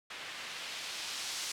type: noise with low-pass filter sweep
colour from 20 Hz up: blue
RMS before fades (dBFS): -41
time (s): 0.1-1.52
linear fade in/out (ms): 5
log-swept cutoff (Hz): 2300 to 5600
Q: 0.95
effects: none

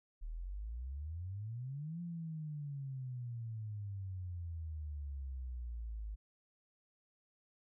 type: exponential two-way sweep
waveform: sine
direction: up then down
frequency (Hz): 36.71 to 174.61 to 51.4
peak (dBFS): -40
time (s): 0.21-6.16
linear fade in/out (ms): 20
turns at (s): 2.01
effects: none

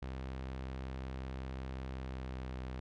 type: tone with pitch glide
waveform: sawtooth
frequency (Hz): 65.41 to 63.95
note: C2 to C2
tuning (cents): 0 to -39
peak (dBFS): -36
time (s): 0.02-2.8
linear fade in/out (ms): 5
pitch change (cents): -39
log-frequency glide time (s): 1.92-2.56
effects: low-pass 4000 Hz 12 dB/octave

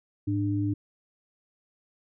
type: tone pair together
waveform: sine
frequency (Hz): 105.39 / 298.1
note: G#2 / D4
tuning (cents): +26 / +26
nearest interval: octave + tritone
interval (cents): 1800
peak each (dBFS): -27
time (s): 0.27-0.74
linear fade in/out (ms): 10
effects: none

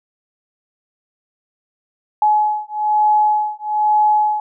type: beating tone pair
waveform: sine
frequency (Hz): 847 / 848.1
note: G#5 / G#5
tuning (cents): +34 / +36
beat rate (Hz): 1.1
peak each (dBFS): -16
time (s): 2.22-4.4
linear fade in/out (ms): 2
effects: none

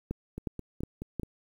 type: two click trains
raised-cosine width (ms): 3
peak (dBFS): -19 / -24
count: 4 / 5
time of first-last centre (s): 0.11-1.197 / 0.38-1.233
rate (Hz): 2.76 / 4.69
effects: 9-bit

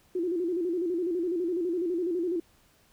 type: tone with vibrato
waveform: sine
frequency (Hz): 348.7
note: F4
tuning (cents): -3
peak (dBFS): -26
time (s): 0.15-2.4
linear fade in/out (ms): 5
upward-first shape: square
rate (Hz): 12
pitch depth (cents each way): 81
effects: pink hiss -63 dBFS RMS until 2.92 s

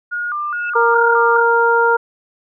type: tone with vibrato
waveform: sine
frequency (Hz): 1308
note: E6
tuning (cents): -14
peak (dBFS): -19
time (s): 0.11-1.43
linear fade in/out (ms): 20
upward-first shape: square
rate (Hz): 2.4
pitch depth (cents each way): 160
type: tone with exponential growth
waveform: sine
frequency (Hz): 2637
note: E7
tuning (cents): 0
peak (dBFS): -25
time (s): 0.39-0.7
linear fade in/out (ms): 5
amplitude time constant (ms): 67
type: harmonic tone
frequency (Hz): 466.2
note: A#4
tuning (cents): 0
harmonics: 1 / 2 / 3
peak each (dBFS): -15 / -15 / -15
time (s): 0.75-1.97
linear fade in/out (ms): 10
effects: none

